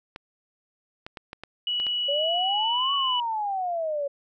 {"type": "clicks", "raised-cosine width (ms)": 0.3, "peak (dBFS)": -21, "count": 7, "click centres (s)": [0.161, 1.065, 1.172, 1.331, 1.436, 1.8, 1.867]}
{"type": "tone with pitch glide", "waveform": "sine", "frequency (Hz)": [2935, 2962], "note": ["F#7", "F#7"], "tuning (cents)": [-15, 1], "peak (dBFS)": -24, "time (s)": [1.67, 3.2], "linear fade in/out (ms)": 2, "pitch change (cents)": 16, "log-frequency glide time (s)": [2.57, 2.66]}
{"type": "exponential two-way sweep", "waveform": "sine", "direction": "up then down", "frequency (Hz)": [554.4, 1131, 554.4], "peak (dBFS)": -25, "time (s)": [2.08, 4.08], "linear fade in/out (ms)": 10, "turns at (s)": 2.94}
{"effects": []}